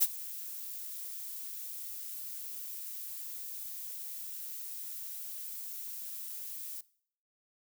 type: noise with ADSR envelope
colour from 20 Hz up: violet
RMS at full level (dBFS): -23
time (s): 0-6.81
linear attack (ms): 26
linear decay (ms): 39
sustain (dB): -19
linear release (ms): 6
effects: noise-tail reverb RT60 0.6 s tail -21 dB re dry